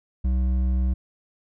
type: tone with hard clipping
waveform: sine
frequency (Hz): 63.4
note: B1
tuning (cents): +46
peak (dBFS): -21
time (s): 0.24-0.94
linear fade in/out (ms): 10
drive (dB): 7
effects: none